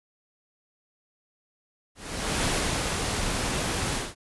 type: noise with ADSR envelope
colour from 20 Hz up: pink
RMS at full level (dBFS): -25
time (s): 1.95-4.15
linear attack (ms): 500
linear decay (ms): 380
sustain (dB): -3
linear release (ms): 190
effects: resampled to 24000 Hz